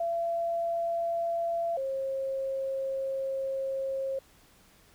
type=tone pair in turn; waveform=sine; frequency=677 / 537.3 Hz; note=E5 / C5; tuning=+46 / +46 cents; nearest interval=major third; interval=400 cents; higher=first; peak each=-27 / -29 dBFS; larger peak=first; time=0-1.77 / 1.77-4.19 s; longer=second; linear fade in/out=5 ms; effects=pink hiss -60 dBFS RMS until 4.94 s